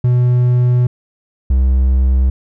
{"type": "tone pair in turn", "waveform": "triangle", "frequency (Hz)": [123.47, 64.9], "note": ["B2", "C2"], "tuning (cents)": [0, -13], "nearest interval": "major seventh", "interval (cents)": 1113, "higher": "first", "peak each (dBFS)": -7, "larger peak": "neither", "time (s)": [[0.04, 0.87], [1.5, 2.3]], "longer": "first", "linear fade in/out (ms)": 5, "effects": []}